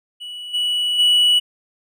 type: tone with level steps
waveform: triangle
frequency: 2943 Hz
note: F#7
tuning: 10 cents flat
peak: -28 / -16 / -10 dBFS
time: 0.2-1.4 s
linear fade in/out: 20 ms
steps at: 0.53 / 0.98 s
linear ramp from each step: 20 ms
effects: none